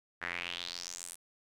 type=tone with band-pass filter sweep; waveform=sawtooth; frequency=87.31 Hz; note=F2; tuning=in tune; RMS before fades=-41 dBFS; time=0.21-1.16 s; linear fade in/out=20 ms; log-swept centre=1700 to 10000 Hz; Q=3.8; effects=none